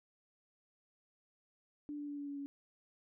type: tone with pitch steps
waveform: sine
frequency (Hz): 293.7 / 291.2 / 288.7 / 286.2 / 283.7 / 281.2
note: D4 / D4 / D4 / D4 / C#4 / C#4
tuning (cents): 0 / -15 / -30 / -45 / +40 / +25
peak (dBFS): -40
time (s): 1.89-2.46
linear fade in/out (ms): 0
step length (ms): 95
effects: none